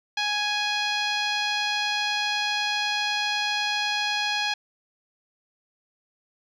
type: tone with low-pass filter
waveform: 10% pulse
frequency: 832 Hz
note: G#5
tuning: 3 cents sharp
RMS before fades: -26 dBFS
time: 0.17-4.54 s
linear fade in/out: 5 ms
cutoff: 4400 Hz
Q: 1.2
effects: none